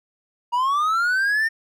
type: linear sweep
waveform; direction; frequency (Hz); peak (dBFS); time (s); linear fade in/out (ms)
triangle; up; 942 to 1827; -16; 0.52-1.49; 20
effects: none